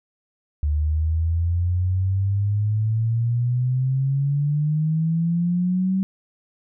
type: exponential sweep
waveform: sine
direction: up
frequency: 73.42 to 192.5 Hz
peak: -18 dBFS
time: 0.63-6.03 s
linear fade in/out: 0 ms
effects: none